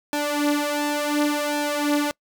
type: tone with flanger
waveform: sawtooth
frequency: 293.7 Hz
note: D4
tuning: in tune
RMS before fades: -23 dBFS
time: 0.13-2.11 s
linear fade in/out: 0 ms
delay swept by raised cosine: 1.2 to 5.7 ms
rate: 0.69 Hz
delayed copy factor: +0.75
effects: noise-tail reverb RT60 0.1 s tail -25 dB re dry